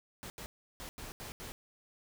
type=noise bursts at uneven times; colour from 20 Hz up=pink; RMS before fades=-45 dBFS; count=6; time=0.23-0.3 / 0.38-0.46 / 0.8-0.89 / 0.98-1.12 / 1.2-1.32 / 1.4-1.52 s; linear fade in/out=0 ms; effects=none